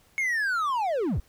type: linear sweep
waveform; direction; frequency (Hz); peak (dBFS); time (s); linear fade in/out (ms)
triangle; down; 2199 to 38.24; -22; 0.18-1.2; 0
effects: pink hiss -61 dBFS RMS until 1.28 s